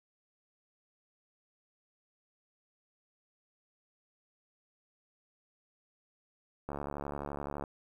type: click train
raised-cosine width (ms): 1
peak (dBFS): -24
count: 69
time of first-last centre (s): 6.69-7.638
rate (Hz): 71.7
effects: 10-bit